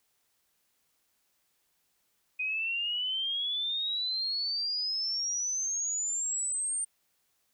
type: exponential sweep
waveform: sine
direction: up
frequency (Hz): 2489 to 8870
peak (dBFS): -29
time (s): 2.39-6.85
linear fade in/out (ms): 10
effects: white hiss -74 dBFS RMS until 7.53 s